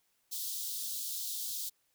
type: high-pass noise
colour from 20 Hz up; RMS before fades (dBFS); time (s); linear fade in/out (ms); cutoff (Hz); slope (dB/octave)
white; -38; 0.31-1.7; 20; 3400; 48
effects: white hiss -75 dBFS RMS until 1.94 s